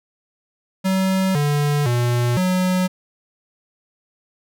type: tone with pitch steps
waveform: square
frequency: 189.7 / 146.1 / 121 / 183.9 Hz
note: F#3 / D3 / B2 / F#3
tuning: +43 / -9 / -35 / -10 cents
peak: -17 dBFS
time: 0.84-2.88 s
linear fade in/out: 20 ms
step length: 510 ms
effects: none